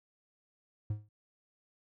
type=tone with exponential decay; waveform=triangle; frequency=105.4 Hz; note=G#2; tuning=26 cents sharp; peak=-26 dBFS; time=0.9-1.09 s; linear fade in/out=5 ms; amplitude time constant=40 ms; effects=none